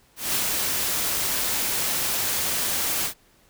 white noise with ADSR envelope, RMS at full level -23 dBFS, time 0.16-3.14 s, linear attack 190 ms, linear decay 58 ms, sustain -2 dB, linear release 92 ms, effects pink hiss -59 dBFS RMS until 3.49 s

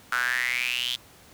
sawtooth tone with high-pass filter sweep, 123.47 Hz, B2, in tune, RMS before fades -27 dBFS, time 0.12-0.96 s, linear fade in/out 5 ms, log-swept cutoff 1400 to 3400 Hz, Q 8.3, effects pink hiss -52 dBFS RMS until 1.33 s + high-pass 60 Hz 12 dB/octave

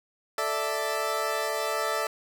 20% pulse chord, A suspended fourth, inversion none, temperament equal, 440 / 587.3 / 659.3 Hz, A4 / D5 / E5, 0 / 0 / 0 cents, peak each -27 / -26 / -26 dBFS, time 0.38-2.07 s, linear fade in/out 2 ms, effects none

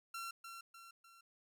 sawtooth tone with echo, 1361 Hz, F6, 45 cents flat, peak -39 dBFS, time 0.14-0.31 s, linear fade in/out 5 ms, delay 300 ms, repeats 3, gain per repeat -6 dB, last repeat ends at 1.21 s, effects none

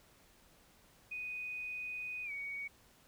sine tone with pitch glide, 2489 to 2243 Hz, D#7 to C#7, 0 to +20 cents, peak -39 dBFS, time 1.11-2.68 s, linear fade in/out 10 ms, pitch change -180 cents, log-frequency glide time 2.24-2.32 s, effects pink hiss -65 dBFS RMS until 3.07 s

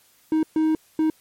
triangle tone bursts at uneven times, 314.7 Hz, D#4, 20 cents sharp, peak -15 dBFS, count 3, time 0.32-0.43 / 0.56-0.75 / 0.99-1.1 s, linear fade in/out 2 ms, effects white hiss -58 dBFS RMS until 1.2 s + MP3 64 kbps

